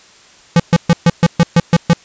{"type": "tone bursts", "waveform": "square", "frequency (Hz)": 169.6, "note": "E3", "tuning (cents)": 50, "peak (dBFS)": -6, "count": 9, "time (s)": [0.56, 1.933], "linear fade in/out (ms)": 2, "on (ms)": 37, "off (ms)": 130, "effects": ["white hiss -44 dBFS RMS until 2.04 s", "resampled to 16000 Hz"]}